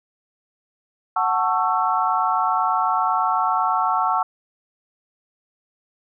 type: chord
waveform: sine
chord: F# minor seventh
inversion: none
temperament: just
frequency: 740 / 888 / 1110 / 1332 Hz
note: F#5 / A5 / C#6 / E6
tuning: 0 / +16 / +2 / +18 cents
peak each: -23 dBFS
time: 1.16-4.23 s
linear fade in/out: 5 ms
effects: none

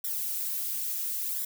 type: noise with flanger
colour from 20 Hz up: violet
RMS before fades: -32 dBFS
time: 0.04-1.45 s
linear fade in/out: 5 ms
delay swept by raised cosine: 0.54 to 5.14 ms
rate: 0.72 Hz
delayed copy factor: +0.95
effects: none

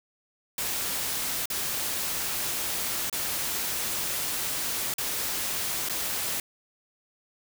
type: noise with dropouts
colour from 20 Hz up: white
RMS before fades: -30 dBFS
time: 0.58-6.4 s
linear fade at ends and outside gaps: 2 ms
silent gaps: 1.457-1.501 / 3.098-3.127 / 4.94-4.982 / 5.888-5.896 s
effects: none

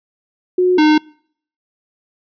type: tone pair in turn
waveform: sine / square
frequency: 364 / 306.1 Hz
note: F#4 / D#4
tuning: -28 / -28 cents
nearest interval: minor third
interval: 300 cents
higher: first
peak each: -10 / -9 dBFS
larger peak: second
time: 0.58-0.78 / 0.78-0.98 s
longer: neither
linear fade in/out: 5 ms
effects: noise-tail reverb RT60 0.6 s tail -26 dB re dry + resampled to 11025 Hz

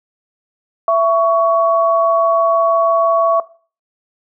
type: tone pair together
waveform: sine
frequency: 666 / 1120.1 Hz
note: E5 / C#6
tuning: +18 / +18 cents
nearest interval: major sixth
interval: 900 cents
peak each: -12 / -14 dBFS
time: 0.88-3.4 s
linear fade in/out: 2 ms
effects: noise-tail reverb RT60 0.4 s tail -18 dB re dry

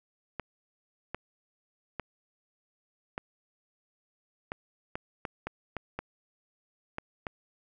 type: clicks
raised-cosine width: 0.5 ms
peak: -19 dBFS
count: 12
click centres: 0.397 / 1.146 / 1.997 / 3.179 / 4.519 / 4.955 / 5.252 / 5.47 / 5.767 / 5.99 / 6.984 / 7.268 s
effects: none

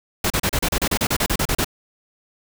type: noise bursts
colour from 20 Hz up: pink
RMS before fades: -20 dBFS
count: 15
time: 0.24-1.646 s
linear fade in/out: 5 ms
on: 62 ms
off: 34 ms
effects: none

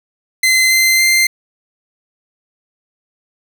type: tone with pitch steps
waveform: sawtooth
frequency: 2059 / 2073 / 2088 Hz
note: C7 / C7 / C7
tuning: -28 / -17 / -4 cents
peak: -6 dBFS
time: 0.43-1.27 s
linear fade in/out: 5 ms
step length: 280 ms
effects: none

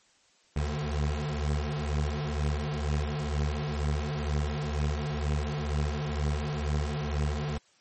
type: beating tone pair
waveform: 25% pulse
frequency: 73.1 / 75.2 Hz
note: D2 / D2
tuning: -7 / +42 cents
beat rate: 2.1 Hz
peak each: -27 dBFS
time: 0.56-7.58 s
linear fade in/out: 5 ms
effects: white hiss -64 dBFS RMS until 7.8 s + MP3 32 kbps

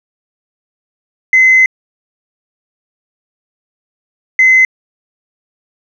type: tone bursts at uneven times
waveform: sine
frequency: 2049 Hz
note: C7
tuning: 37 cents flat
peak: -3 dBFS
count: 2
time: 1.33-1.66 / 4.39-4.65 s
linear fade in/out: 2 ms
effects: tanh soft clip ceiling 0 dBFS

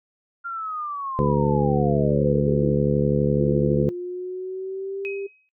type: linear sweep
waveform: sine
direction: down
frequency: 1396.9 to 276.1 Hz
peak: -27 dBFS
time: 0.44-2.76 s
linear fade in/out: 20 ms
type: harmonic tone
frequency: 72 Hz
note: D2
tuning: 34 cents flat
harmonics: 1 / 2 / 3 / 4 / 5 / 6 / 7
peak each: -32 / -21 / -24 / -31 / -27 / -25 / -25 dBFS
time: 1.19-3.89 s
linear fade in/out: 0 ms
type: tone with pitch glide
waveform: sine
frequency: 346.5 to 395.7 Hz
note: F4 to G4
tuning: -14 to +16 cents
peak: -27 dBFS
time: 3.38-5.27 s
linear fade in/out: 10 ms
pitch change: +230 cents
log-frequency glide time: 3.74-5.06 s
type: tone with exponential decay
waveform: sine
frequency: 2534 Hz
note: D#7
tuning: 31 cents sharp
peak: -27 dBFS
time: 5.05-5.49 s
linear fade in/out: 0 ms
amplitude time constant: 95 ms
effects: noise-tail reverb RT60 0.1 s tail -18 dB re dry

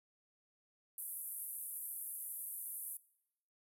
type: band-pass noise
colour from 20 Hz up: white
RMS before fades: -45 dBFS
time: 0.98-2.97 s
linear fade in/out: 2 ms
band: 10000 to 13000 Hz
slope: 48 dB/octave
effects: noise-tail reverb RT60 0.8 s tail -21 dB re dry

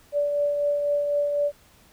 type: tone with tremolo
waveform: sine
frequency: 580 Hz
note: D5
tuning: 22 cents flat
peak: -19 dBFS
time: 0.12-1.52 s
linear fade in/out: 50 ms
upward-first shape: triangle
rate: 4 Hz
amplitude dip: 40%
effects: pink hiss -56 dBFS RMS until 1.92 s

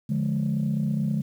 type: chord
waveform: sine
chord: D diminished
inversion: none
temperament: just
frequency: 146.83 / 176.2 / 211.4 Hz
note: D3 / F3 / Ab3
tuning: 0 / +16 / +31 cents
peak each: -25 / -29 / -25 dBFS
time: 0.09-1.22 s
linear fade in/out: 10 ms
effects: tanh soft clip ceiling -17 dBFS + 9-bit

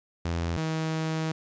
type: tone pair in turn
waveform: sawtooth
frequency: 84.4 / 159.33 Hz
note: E2 / D#3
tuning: +41 / +41 cents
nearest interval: major seventh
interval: 1100 cents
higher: second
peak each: -23 dBFS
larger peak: neither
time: 0.25-0.57 / 0.57-1.32 s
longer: second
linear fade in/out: 5 ms
effects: resampled to 16000 Hz + 10-bit

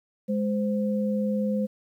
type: tone pair together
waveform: sine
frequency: 207.7 / 516.5 Hz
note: G#3 / C5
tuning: 0 / -22 cents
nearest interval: octave + major third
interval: 1578 cents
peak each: -24 / -29 dBFS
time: 0.28-1.67 s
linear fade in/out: 20 ms
effects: 10-bit

